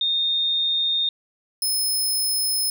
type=tone pair in turn; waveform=sine / 15% pulse; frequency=3667 / 5186 Hz; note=A#7 / E8; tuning=-29 / -29 cents; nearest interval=tritone; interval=600 cents; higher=second; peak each=-19 / -15 dBFS; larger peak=second; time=0.01-1.09 / 1.62-2.7 s; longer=neither; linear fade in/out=2 ms; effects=none